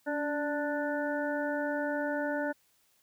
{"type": "harmonic tone with a mistuned harmonic", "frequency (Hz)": 294.4, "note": "D4", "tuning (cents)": 4, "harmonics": [1, 2, 3, 5, 6], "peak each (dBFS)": [-34, -33, -39, -37, -42], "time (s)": [0.06, 2.53], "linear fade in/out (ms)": 20, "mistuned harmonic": 1, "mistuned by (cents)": -40, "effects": ["white hiss -69 dBFS RMS until 3.02 s"]}